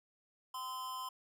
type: tone with amplitude modulation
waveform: square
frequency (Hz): 1029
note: C6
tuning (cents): -29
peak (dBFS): -38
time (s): 0.54-1.09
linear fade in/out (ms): 5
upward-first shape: sine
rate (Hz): 258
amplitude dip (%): 55
effects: none